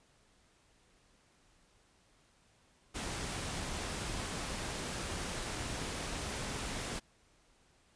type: noise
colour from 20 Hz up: pink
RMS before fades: -39 dBFS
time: 2.94-7 s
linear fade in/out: 20 ms
effects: pink hiss -68 dBFS RMS until 7.95 s + resampled to 22050 Hz